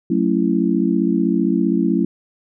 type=chord; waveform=sine; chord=F# minor seventh; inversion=none; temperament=just; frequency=185 / 222 / 277.5 / 333 Hz; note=F#3 / A3 / C#4 / E4; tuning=0 / +16 / +2 / +18 cents; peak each=-20 dBFS; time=0.1-2.05 s; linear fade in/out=5 ms; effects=none